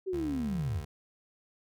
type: linear sweep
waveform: sine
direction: down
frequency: 390.1 to 68 Hz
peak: -30 dBFS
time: 0.06-0.82 s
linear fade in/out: 20 ms
type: tone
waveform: 25% pulse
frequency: 73.2 Hz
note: D2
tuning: 5 cents flat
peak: -35 dBFS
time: 0.13-0.85 s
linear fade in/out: 5 ms
effects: none